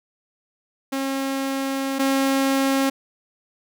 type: tone pair in turn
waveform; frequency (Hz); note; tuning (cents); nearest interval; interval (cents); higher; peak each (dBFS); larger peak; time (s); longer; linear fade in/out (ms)
sawtooth; 270.7 / 270.7; C#4 / C#4; -41 / -41; unison; 0; neither; -19 / -14; second; 0.92-1.99 / 1.99-2.9; first; 10
effects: none